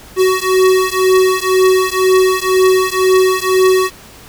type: beating tone pair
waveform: square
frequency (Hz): 373.1 / 375.1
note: F#4 / F#4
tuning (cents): +14 / +24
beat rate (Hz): 2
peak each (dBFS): -13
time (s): 0.16-3.91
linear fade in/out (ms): 50
effects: pink hiss -38 dBFS RMS until 4.28 s